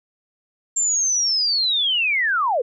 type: linear sweep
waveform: sine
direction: down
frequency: 7400 to 439 Hz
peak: -17 dBFS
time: 0.76-2.62 s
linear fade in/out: 10 ms
effects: none